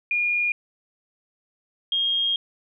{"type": "tone pair in turn", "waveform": "sine", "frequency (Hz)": [2428, 3241], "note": ["D#7", "G#7"], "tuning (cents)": [-43, -43], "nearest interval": "perfect fourth", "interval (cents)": 500, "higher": "second", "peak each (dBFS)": [-20, -20], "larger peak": "neither", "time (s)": [[0.11, 0.52], [1.92, 2.36]], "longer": "second", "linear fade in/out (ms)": 2, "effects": []}